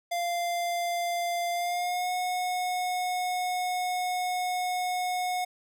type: tone with pitch glide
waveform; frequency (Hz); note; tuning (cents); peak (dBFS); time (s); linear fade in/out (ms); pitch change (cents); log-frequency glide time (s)
square; 694 to 727.7; F5 to F#5; -11 to -29; -28; 0.11-5.45; 10; +82; 1.52-2.11
effects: none